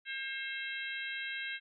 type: harmonic tone with a mistuned harmonic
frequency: 535 Hz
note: C5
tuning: 38 cents sharp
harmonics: 3 / 4 / 5 / 6 / 7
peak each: -40 / -42 / -44 / -46 / -47 dBFS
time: 0.05-1.6 s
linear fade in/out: 50 ms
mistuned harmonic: 7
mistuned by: +58 cents
effects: none